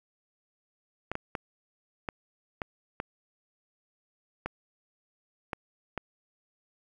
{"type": "clicks", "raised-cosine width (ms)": 0.5, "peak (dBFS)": -17, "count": 9, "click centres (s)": [1.116, 1.154, 1.352, 2.088, 2.618, 3.001, 4.46, 5.532, 5.977], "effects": ["9-bit"]}